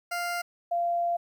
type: tone pair in turn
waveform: 20% pulse / sine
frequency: 698.5 / 690.5 Hz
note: F5 / F5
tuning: 0 / -20 cents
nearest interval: unison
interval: 20 cents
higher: first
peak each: -24 dBFS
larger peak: neither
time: 0.11-0.42 / 0.71-1.17 s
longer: second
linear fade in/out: 10 ms
effects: 11-bit